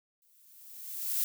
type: noise with exponential growth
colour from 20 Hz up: violet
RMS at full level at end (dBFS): -28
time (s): 0.22-1.24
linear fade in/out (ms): 1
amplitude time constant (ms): 220
effects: none